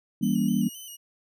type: chord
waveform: sine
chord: E diminished seventh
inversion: none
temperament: just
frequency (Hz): 164.81 / 197.78 / 237.3 / 284.8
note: E3 / G3 / Bb3 / Db4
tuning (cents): 0 / +16 / +31 / +47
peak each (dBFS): -30 / -25 / -25 / -30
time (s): 0.21-0.69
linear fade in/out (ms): 10
type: tone with vibrato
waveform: 10% pulse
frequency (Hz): 2960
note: F#7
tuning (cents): 0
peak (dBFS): -32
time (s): 0.22-0.97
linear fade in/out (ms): 20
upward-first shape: square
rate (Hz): 3.8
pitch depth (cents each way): 43
effects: none